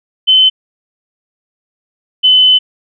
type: tone pair in turn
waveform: sine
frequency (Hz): 3055 / 3027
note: G7 / F#7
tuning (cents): -45 / +39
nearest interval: unison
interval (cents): 16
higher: first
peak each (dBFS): -4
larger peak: neither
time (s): 0.27-0.5 / 2.23-2.59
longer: second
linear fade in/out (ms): 20
effects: none